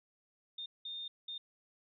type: tone bursts at uneven times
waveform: sine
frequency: 3642 Hz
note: A#7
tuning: 41 cents flat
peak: -40 dBFS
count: 3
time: 0.58-0.66 / 0.85-1.08 / 1.28-1.38 s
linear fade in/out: 5 ms
effects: none